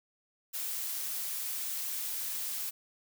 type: noise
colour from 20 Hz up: blue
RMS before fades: -36 dBFS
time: 0.53-2.71 s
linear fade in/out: 20 ms
effects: none